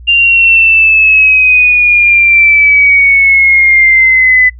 sine exponential sweep, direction down, 2794 to 2000 Hz, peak -3 dBFS, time 0.07-4.5 s, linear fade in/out 20 ms, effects noise-tail reverb RT60 0.1 s tail -22 dB re dry + added 60 Hz sine -28 dBFS peak until 4.59 s

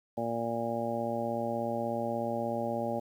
harmonic tone, 116.54 Hz, A#2, in tune, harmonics 1 / 2 / 3 / 4 / 5 / 6 / 7, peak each -42 / -36 / -40 / -40 / -34 / -41 / -37 dBFS, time 0.17-3 s, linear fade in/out 10 ms, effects 10-bit

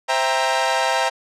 sawtooth chord, C dominant seventh, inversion none, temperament equal with one note detuned, 523.3 / 659.3 / 792.6 / 932.3 Hz, C5 / E5 / G5 / Bb5, 0 / 0 / +19 / 0 cents, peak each -21 / -20 / -19 / -18 dBFS, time 0.08-1.1 s, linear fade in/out 20 ms, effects low-pass 7000 Hz 12 dB/octave

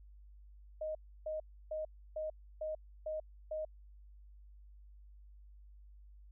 sine tone bursts, 622.3 Hz, D#5, in tune, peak -36 dBFS, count 7, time 0.81-3.65 s, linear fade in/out 5 ms, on 140 ms, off 310 ms, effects added 50 Hz sine -54 dBFS peak until 6.31 s

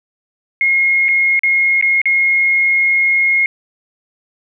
sine tone with dropouts, 2152 Hz, C7, 48 cents sharp, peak -10 dBFS, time 0.61-3.46 s, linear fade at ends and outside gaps 1 ms, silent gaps 1.084-1.088 / 1.393-1.434 / 1.812-1.825 / 2.016-2.056 s, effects none

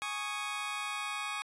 20% pulse chord, Ab suspended fourth, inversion none, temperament just, 830.6 / 1107.5 / 1245.9 Hz, Ab5 / Db6 / Eb6, 0 / -2 / +2 cents, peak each -36 / -34 / -35 dBFS, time 0.02-1.42 s, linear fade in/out 0 ms, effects resampled to 22050 Hz

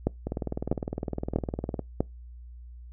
two click trains, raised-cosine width 2 ms, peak -17 / -10 dBFS, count 31 / 4, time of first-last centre 0.27-1.793 / 0.07-2.005 s, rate 19.7 / 1.55 Hz, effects noise-tail reverb RT60 0.2 s tail -26 dB re dry + added 60 Hz sine -42 dBFS peak until 2.92 s

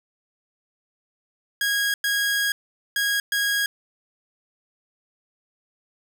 sawtooth tone bursts at uneven times, 1643 Hz, G#6, 19 cents flat, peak -17 dBFS, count 4, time 1.61-1.94 / 2.04-2.52 / 2.96-3.2 / 3.32-3.66 s, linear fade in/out 2 ms, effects none

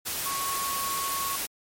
sine tone in noise, 1105 Hz, C#6, 6 cents flat, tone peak -30 dBFS, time 0.25-1.37 s, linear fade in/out 20 ms, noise white, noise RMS -31 dBFS, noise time 0.05-1.47 s, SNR -2 dB, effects MP3 64 kbps

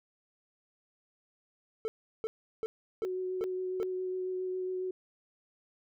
triangle tone bursts, 442.5 Hz, A4, 10 cents sharp, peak -29 dBFS, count 6, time 1.85-3.83 s, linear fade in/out 0 ms, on 30 ms, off 360 ms
sine tone with vibrato, 370 Hz, F#4, in tune, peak -32 dBFS, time 3.03-4.91 s, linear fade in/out 5 ms, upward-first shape sine, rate 7.3 Hz, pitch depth 11 cents each way
effects none

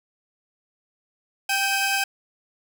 sawtooth tone cluster, 787 / 1564 / 2545 Hz, G5 / G6 / D#7, +7 / -4 / +39 cents, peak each -22 dBFS, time 1.49-2.04 s, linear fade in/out 5 ms, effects none

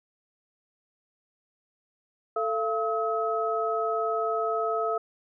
sine tone cluster, 442.3 / 681 / 1282 Hz, A4 / F5 / E6, +9 / -44 / -49 cents, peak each -29 dBFS, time 2.36-4.98 s, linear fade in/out 5 ms, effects none

